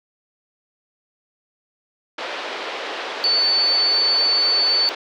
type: band-pass noise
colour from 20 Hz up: pink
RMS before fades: -29 dBFS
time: 2.18-4.95 s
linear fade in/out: 5 ms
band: 400 to 4200 Hz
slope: 24 dB/octave
type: tone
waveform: sine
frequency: 4496 Hz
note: C#8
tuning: 24 cents sharp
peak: -15 dBFS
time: 3.24-4.89 s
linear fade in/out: 0 ms
effects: none